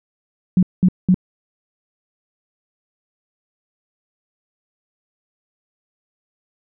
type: tone bursts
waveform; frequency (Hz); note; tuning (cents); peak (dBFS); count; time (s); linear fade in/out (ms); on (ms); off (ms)
sine; 183.3; F#3; -16; -9; 3; 0.57-1.144; 2; 58; 200
effects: none